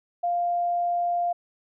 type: tone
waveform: sine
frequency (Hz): 698.5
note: F5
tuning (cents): 0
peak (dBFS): -22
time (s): 0.23-1.33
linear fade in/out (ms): 10
effects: none